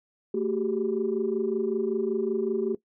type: tone cluster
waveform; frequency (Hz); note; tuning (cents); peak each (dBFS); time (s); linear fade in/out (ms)
sine; 223.8 / 377.7 / 403; A3 / F#4 / G4; +30 / +36 / +48; -30 / -26 / -29; 0.34-2.75; 5
effects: noise-tail reverb RT60 0.1 s tail -19 dB re dry + tanh soft clip ceiling -16 dBFS